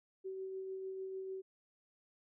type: tone with tremolo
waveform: sine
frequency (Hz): 380.8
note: F#4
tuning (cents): +50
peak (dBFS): -39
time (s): 0.24-1.42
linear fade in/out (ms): 20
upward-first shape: triangle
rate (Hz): 6.7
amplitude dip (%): 30
effects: none